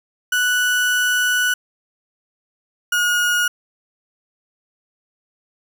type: tone pair in turn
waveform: 35% pulse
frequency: 1480 / 1441.2 Hz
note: F#6 / F#6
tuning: 0 / -46 cents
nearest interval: unison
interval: 46 cents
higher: first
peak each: -14 dBFS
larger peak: neither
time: 0.32-1.54 / 2.92-3.48 s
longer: first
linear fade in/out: 5 ms
effects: none